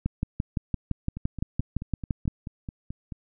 two click trains, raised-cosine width 5 ms, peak -13 / -22 dBFS, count 14 / 10, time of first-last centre 0.06-2.278 / 1.17-3.122 s, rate 5.86 / 4.61 Hz, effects none

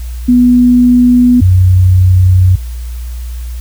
sine tone pair in turn, 246.2 / 92.22 Hz, B3 / F#2, -5 / -5 cents, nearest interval octave + perfect fourth, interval 1700 cents, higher first, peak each -3 dBFS, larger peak neither, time 0.28-1.41 / 1.41-2.56 s, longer second, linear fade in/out 10 ms, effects added 60 Hz sine -18 dBFS peak until 3.6 s + white hiss -38 dBFS RMS until 3.6 s

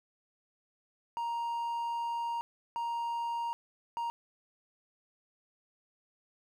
triangle tone bursts at uneven times, 936 Hz, A#5, 7 cents sharp, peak -30 dBFS, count 3, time 1.17-2.41 / 2.76-3.53 / 3.97-4.1 s, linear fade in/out 0 ms, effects none

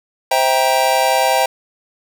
square chord, C dominant seventh, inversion none, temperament just, 523.3 / 654.1 / 784.9 / 941.9 Hz, C5 / E5 / G5 / Bb5, 0 / -14 / +2 / +18 cents, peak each -20 / -20 / -17 / -20 dBFS, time 0.31-1.46 s, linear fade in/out 5 ms, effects none

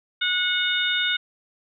harmonic tone, 730 Hz, F#5, 24 cents flat, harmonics 2 / 3 / 4 / 5, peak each -25 / -29 / -28 / -24 dBFS, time 0.21-1.17 s, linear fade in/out 10 ms, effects none

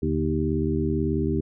harmonic tone with a mistuned harmonic, 78.3 Hz, D#2, 11 cents sharp, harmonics 1 / 2 / 3 / 4 / 5, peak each -28 / -28 / -28 / -28 / -28 dBFS, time 0.02-1.41 s, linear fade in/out 10 ms, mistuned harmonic 2, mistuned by -91 cents, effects none

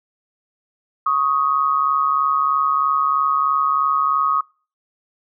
sine tone pair together, 1108.7 / 1251.8 Hz, C#6 / D#6, 0 / +10 cents, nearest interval major second, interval 210 cents, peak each -19 / -17 dBFS, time 1.06-4.41 s, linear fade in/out 5 ms, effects noise-tail reverb RT60 0.4 s tail -26 dB re dry

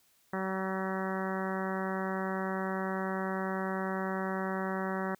harmonic tone, 190 Hz, F#3, 46 cents sharp, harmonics 1 / 2 / 3 / 4 / 5 / 6 / 7 / 8 / 9 / 10, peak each -35 / -38 / -40 / -41 / -42 / -43 / -43 / -44 / -45 / -45 dBFS, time 0.33-5.15 s, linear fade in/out 5 ms, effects white hiss -68 dBFS RMS until 5.19 s

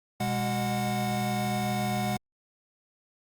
square tone cluster, 124 / 204.2 / 733 Hz, B2 / G#3 / F#5, +7 / -29 / -16 cents, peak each -33 / -31 / -32 dBFS, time 0.2-2.17 s, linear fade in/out 5 ms, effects Opus 48 kbps

